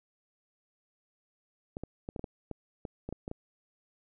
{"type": "clicks", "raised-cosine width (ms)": 2, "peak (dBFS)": -24, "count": 12, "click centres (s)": [1.769, 1.836, 2.089, 2.162, 2.194, 2.242, 2.513, 2.852, 3.09, 3.126, 3.279, 3.314], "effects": []}